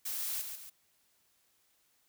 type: noise with echo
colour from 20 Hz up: blue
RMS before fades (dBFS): -37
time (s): 0.05-0.42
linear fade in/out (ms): 10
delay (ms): 140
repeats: 2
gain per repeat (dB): -6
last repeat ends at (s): 0.7
effects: white hiss -72 dBFS RMS until 2.08 s